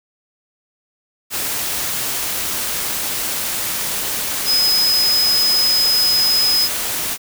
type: tone in noise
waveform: sine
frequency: 5060 Hz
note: D#8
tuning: 28 cents sharp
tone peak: -13 dBFS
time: 4.45-6.69 s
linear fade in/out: 50 ms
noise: white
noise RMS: -22 dBFS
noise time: 1.3-7.18 s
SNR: +6 dB
effects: none